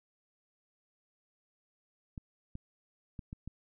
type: clicks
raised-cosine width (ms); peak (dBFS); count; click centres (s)
5; -29; 5; 2.178 / 2.554 / 3.192 / 3.329 / 3.476
effects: none